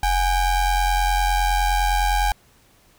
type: ring-modulated tone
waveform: square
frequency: 391.1 Hz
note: G4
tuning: 4 cents flat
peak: -15 dBFS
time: 0.03-2.32 s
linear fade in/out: 2 ms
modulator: 436 Hz
effects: pink hiss -56 dBFS RMS until 2.98 s